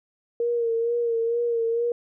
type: tone with vibrato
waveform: sine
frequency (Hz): 466.2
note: A#4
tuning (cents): 0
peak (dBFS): -21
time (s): 0.4-1.92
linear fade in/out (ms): 2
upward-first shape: sine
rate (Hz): 2.2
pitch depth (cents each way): 38
effects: none